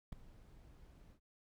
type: noise with ADSR envelope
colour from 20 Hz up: brown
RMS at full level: -40 dBFS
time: 0.12-1.2 s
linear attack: 7 ms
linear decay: 4 ms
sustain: -19 dB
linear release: 88 ms
effects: none